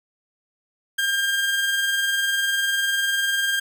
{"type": "tone with tremolo", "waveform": "30% pulse", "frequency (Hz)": 1600, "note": "G6", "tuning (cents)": 35, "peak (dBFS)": -16, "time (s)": [0.98, 3.6], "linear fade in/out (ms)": 10, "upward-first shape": "sine", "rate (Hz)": 20, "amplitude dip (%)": 35, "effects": []}